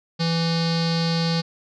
square tone with low-pass filter, 166.1 Hz, E3, 13 cents sharp, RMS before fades -22 dBFS, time 0.19-1.42 s, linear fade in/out 20 ms, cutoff 4500 Hz, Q 7.7, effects none

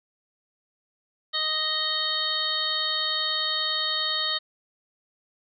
harmonic tone, 622.3 Hz, D#5, in tune, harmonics 1 / 2 / 3 / 5 / 6 / 7, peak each -40 / -34 / -33 / -31 / -28 / -30 dBFS, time 1.33-4.39 s, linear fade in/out 20 ms, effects none

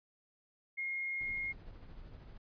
sine tone, 2143 Hz, C7, 41 cents sharp, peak -35 dBFS, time 0.77-1.53 s, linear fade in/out 20 ms
brown noise with tremolo, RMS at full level -49 dBFS, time 1.2-2.38 s, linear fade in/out 10 ms, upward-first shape triangle, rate 13 Hz, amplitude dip 45%
effects resampled to 11025 Hz

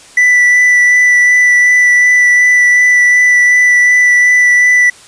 triangle tone with vibrato, 1975.5 Hz, B6, in tune, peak -3 dBFS, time 0.17-4.9 s, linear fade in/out 5 ms, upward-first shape sine, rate 2.7 Hz, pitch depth 10 cents each way, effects white hiss -38 dBFS RMS until 5.07 s + resampled to 22050 Hz

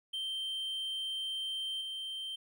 triangle tone with level steps, 3132 Hz, G7, 2 cents flat, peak -33 / -36 dBFS, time 0.13-2.36 s, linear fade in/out 10 ms, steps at 1.81 s, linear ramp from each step 2 ms, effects none

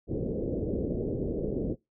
white low-pass noise, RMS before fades -31 dBFS, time 0.07-1.76 s, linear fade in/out 50 ms, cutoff 510 Hz, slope 48 dB/octave, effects noise-tail reverb RT60 0.2 s tail -23 dB re dry

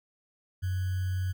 sine tone with sample-and-hold, 92.5 Hz, F#2, in tune, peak -27 dBFS, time 0.62-1.33 s, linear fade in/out 20 ms, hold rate 1575 Hz, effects none

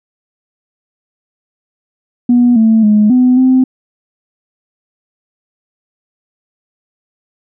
sine tone with pitch steps, 243.2 / 222.5 / 210.8 / 251.6 / 258.4 Hz, B3 / A3 / G#3 / B3 / C4, -26 / +20 / +26 / +32 / -21 cents, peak -4 dBFS, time 2.29-3.64 s, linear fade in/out 5 ms, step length 270 ms, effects tanh soft clip ceiling -1 dBFS

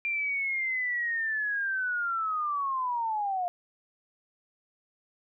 sine linear sweep, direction down, 2383 to 698.5 Hz, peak -27 dBFS, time 0.05-3.48 s, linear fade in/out 0 ms, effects none

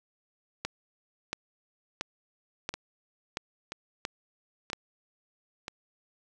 two click trains, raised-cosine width 0.2 ms, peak -19 / -14 dBFS, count 4 / 7, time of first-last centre 2.74-5.681 / 0.65-4.732 s, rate 1.02 / 1.47 Hz, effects none

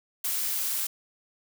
blue noise, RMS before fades -29 dBFS, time 0.24-0.87 s, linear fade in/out 5 ms, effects none

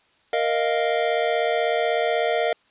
square chord, Bb suspended fourth, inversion none, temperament equal, 466.2 / 622.3 / 698.5 Hz, Bb4 / Eb5 / F5, 0 / 0 / 0 cents, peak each -25 dBFS, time 0.33-2.53 s, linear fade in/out 2 ms, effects white hiss -61 dBFS RMS until 2.7 s + resampled to 8000 Hz

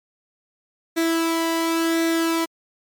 sawtooth tone with flanger, 329.6 Hz, E4, in tune, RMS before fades -21 dBFS, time 0.96-2.46 s, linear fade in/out 20 ms, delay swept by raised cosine 0.51 to 1.03 ms, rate 0.93 Hz, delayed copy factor +0.5, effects MP3 96 kbps

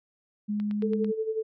sine tone, 208.3 Hz, G#3, 5 cents sharp, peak -26 dBFS, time 0.48-1.12 s, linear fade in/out 20 ms
click train, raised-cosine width 0.3 ms, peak -29 dBFS, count 5, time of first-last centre 0.6-1.045 s, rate 8.98 Hz
sine tone with tremolo, 440 Hz, A4, in tune, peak -24 dBFS, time 0.82-1.43 s, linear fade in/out 10 ms, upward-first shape sine, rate 11 Hz, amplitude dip 70%
effects none

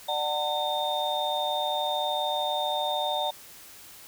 sine tone cluster, 595 / 748 / 901 / 3640 Hz, D5 / F#5 / A5 / A#7, +22 / +19 / +41 / -42 cents, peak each -31 dBFS, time 0.08-3.31 s, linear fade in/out 10 ms, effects white hiss -48 dBFS RMS until 4.07 s

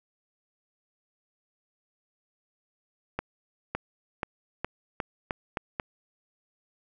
accelerating click train, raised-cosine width 0.5 ms, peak -14 dBFS, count 8, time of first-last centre 3.19-5.798 s, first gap 560 ms, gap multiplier 0.86, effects none

